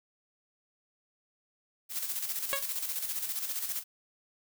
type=noise with tremolo; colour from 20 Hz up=blue; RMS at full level=-33 dBFS; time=1.89-3.84 s; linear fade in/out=50 ms; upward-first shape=square; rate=15 Hz; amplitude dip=50%
type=tone with exponential decay; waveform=10% pulse; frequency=553 Hz; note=C#5; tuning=4 cents flat; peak=-17 dBFS; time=2.53-2.67 s; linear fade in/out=0 ms; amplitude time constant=29 ms
effects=none